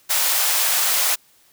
white high-pass noise, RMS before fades -19 dBFS, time 0.09-1.16 s, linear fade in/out 20 ms, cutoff 550 Hz, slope 24 dB/octave, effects white hiss -56 dBFS RMS until 1.52 s

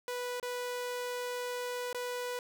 sawtooth tone with dropouts, 492.3 Hz, B4, 6 cents flat, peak -31 dBFS, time 0.08-2.39 s, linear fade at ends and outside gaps 1 ms, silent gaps 0.399-0.428 / 1.929-1.946 s, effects none

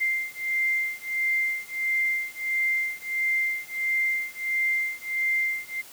sine beating tone pair, 2093 / 2094.5 Hz, C7 / C7, 0 / +1 cents, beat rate 1.5 Hz, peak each -27 dBFS, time 0-5.82 s, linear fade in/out 20 ms, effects white hiss -47 dBFS RMS until 5.92 s + high-pass 80 Hz 12 dB/octave

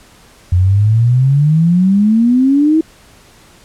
sine exponential sweep, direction up, 87.31 to 325.1 Hz, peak -7 dBFS, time 0.52-2.81 s, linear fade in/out 5 ms, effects pink hiss -44 dBFS RMS until 3.64 s + low-pass 11000 Hz 12 dB/octave

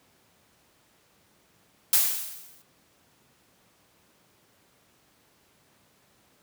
blue noise with exponential decay, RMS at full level -18 dBFS, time 1.93-2.62 s, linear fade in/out 2 ms, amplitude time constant 150 ms, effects pink hiss -63 dBFS RMS until 6.42 s + high-pass 100 Hz 12 dB/octave

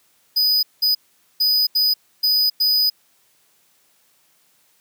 square tone bursts at uneven times, 4978 Hz, D#8, in tune, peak -15 dBFS, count 6, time 0.36-0.63 / 0.82-0.95 / 1.4-1.67 / 1.75-1.94 / 2.23-2.5 / 2.6-2.9 s, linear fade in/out 10 ms, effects white hiss -60 dBFS RMS until 4.8 s + high-pass 100 Hz 12 dB/octave

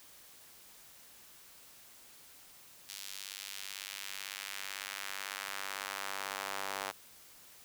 square tone with high-pass filter sweep, 49 Hz, G1, in tune, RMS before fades -42 dBFS, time 2.88-6.92 s, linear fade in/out 20 ms, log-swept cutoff 4000 to 810 Hz, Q 0.98, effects white hiss -57 dBFS RMS until 7.64 s

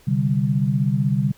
sine chord, C suspended second, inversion none, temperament equal, 130.81 / 146.83 / 196 Hz, C3 / D3 / G3, 0 / 0 / 0 cents, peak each -21 / -21 / -22 dBFS, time 0.07-1.32 s, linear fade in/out 10 ms, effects pink hiss -53 dBFS RMS until 1.37 s

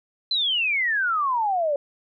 sine exponential sweep, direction down, 4128 to 554.4 Hz, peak -20 dBFS, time 0.31-1.76 s, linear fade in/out 2 ms, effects none

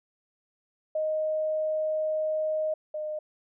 sine tone pair in turn, 622.3 / 612 Hz, D#5 / D#5, 0 / -29 cents, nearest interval unison, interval 29 cents, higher first, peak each -25 / -30 dBFS, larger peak first, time 0.95-2.74 / 2.94-3.19 s, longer first, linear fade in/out 5 ms, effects none

